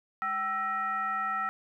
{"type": "tone with frequency modulation", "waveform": "sine", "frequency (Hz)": 1326, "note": "E6", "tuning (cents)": 10, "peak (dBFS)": -28, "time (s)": [0.22, 1.49], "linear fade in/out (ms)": 0, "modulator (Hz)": 558, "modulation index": 0.81, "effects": ["11-bit"]}